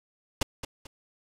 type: noise with echo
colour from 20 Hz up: pink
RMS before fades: -25 dBFS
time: 0.41-0.43 s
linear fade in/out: 5 ms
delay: 220 ms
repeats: 2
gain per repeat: -10 dB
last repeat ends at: 0.87 s
effects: low-pass 10000 Hz 12 dB/octave